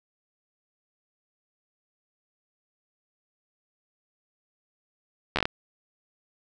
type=slowing click train; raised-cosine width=0.3 ms; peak=-8 dBFS; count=6; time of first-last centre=5.36-5.455 s; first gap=12 ms; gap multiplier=1.23; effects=none